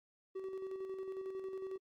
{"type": "tone with tremolo", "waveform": "triangle", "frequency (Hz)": 381.5, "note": "G4", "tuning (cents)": -47, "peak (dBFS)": -37, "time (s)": [0.35, 1.78], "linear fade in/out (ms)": 10, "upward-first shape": "square", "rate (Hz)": 11, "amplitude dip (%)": 40, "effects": ["AAC 64 kbps"]}